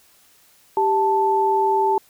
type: tone pair together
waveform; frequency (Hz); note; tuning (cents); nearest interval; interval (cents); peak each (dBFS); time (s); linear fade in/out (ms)
sine; 392 / 880; G4 / A5; 0 / 0; octave + major second; 1400; -20 / -17; 0.77-1.98; 2
effects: white hiss -55 dBFS RMS until 2.09 s